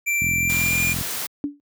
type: tone with pitch glide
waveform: square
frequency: 2349 to 2407 Hz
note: D7 to D7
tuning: 0 to +42 cents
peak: -20 dBFS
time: 0.06-0.94 s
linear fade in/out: 20 ms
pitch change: +42 cents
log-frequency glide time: 0.38-0.82 s
type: click train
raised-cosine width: 5 ms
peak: -15 dBFS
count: 35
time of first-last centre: 0.22-1.011 s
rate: 43 Hz
type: noise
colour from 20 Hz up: white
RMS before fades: -28 dBFS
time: 0.49-1.27 s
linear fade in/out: 10 ms
type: tone with exponential decay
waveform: sine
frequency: 288.1 Hz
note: D4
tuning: 33 cents flat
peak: -18 dBFS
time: 1.44-1.6 s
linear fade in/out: 0 ms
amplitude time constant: 33 ms
effects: high-pass 80 Hz 12 dB/octave